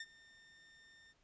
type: tone with ADSR envelope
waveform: sawtooth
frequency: 1811 Hz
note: A6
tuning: 49 cents sharp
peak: -38 dBFS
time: 0-1.14 s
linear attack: 4 ms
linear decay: 45 ms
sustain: -19 dB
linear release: 37 ms
effects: pink hiss -75 dBFS RMS until 1.23 s + resampled to 16000 Hz